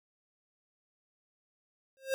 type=tone with exponential growth; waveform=square; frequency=534 Hz; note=C5; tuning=35 cents sharp; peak=-26 dBFS; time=1.97-2.14 s; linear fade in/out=0 ms; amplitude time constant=35 ms; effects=none